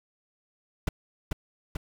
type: noise with echo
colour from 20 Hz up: brown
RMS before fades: -25 dBFS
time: 0.87-0.89 s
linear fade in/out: 5 ms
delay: 440 ms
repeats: 2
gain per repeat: -3 dB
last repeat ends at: 1.77 s
effects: none